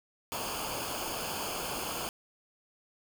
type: noise with comb filter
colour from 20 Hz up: pink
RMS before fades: -36 dBFS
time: 0.32-2.09 s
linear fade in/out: 0 ms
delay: 0.52 ms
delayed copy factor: -0.75
effects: none